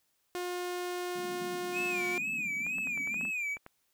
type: tone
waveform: sawtooth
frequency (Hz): 357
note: F4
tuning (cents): +38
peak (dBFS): -30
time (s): 0.35-2.18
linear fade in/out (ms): 0
type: band-pass noise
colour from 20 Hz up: white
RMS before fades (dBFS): -48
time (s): 1.15-3.31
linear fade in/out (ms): 10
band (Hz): 160 to 270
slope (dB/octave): 48
type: tone with vibrato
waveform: triangle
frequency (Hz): 2436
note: D#7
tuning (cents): -37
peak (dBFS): -30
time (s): 1.72-3.58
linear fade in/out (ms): 50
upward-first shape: sine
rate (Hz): 2.1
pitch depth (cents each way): 120
type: clicks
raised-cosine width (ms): 0.5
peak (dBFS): -31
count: 10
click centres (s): 2.666 / 2.784 / 2.872 / 2.976 / 3.074 / 3.143 / 3.211 / 3.252 / 3.569 / 3.664
effects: white hiss -75 dBFS RMS until 3.93 s